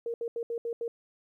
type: tone bursts at uneven times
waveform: sine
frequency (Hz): 466.2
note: A#4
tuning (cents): 0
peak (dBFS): -30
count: 6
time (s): 0.06-0.14 / 0.21-0.28 / 0.36-0.43 / 0.5-0.58 / 0.65-0.73 / 0.81-0.88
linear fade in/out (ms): 2
effects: 12-bit